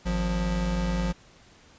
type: tone pair together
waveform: square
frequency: 52.77 / 177.3 Hz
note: G#1 / F3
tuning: +28 / +26 cents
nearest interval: octave + major sixth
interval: 2098 cents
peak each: -28 dBFS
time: 0.05-1.13 s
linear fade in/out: 20 ms
effects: pink hiss -55 dBFS RMS until 1.78 s + resampled to 16000 Hz